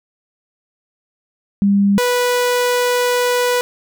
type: tone pair in turn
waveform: sine / sawtooth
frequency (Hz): 200 / 491.6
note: G3 / B4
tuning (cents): +35 / -8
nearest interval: octave + major third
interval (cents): 1557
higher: second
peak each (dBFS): -10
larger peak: neither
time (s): 1.62-1.98 / 1.98-3.61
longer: second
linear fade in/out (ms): 0
effects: none